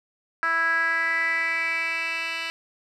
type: tone with band-pass filter sweep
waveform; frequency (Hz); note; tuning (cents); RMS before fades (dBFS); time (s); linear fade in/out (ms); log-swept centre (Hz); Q
10% pulse; 329.6; E4; 0; -25; 0.43-2.5; 0; 1500 to 3000; 5.7
effects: none